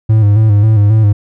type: tone with vibrato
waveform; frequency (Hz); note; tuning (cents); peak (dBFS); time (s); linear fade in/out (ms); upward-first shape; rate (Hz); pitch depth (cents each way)
triangle; 106.1; G#2; +38; -3; 0.09-1.13; 10; square; 3.7; 57
effects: none